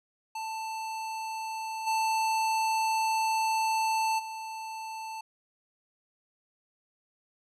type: tone with level steps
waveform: square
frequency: 885 Hz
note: A5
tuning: 10 cents sharp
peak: -34 / -26 / -37 dBFS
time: 0.35-5.21 s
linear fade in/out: 5 ms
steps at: 1.86 / 4.18 s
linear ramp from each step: 20 ms
effects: low-pass 10000 Hz 12 dB/octave